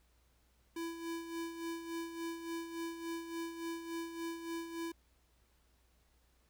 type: tone with tremolo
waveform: square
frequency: 333.1 Hz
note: E4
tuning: 18 cents sharp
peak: -38 dBFS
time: 0.76-4.92 s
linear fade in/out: 5 ms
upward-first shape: sine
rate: 3.5 Hz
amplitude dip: 60%
effects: added 60 Hz sine -70 dBFS peak until 6.49 s + pink hiss -74 dBFS RMS until 6.49 s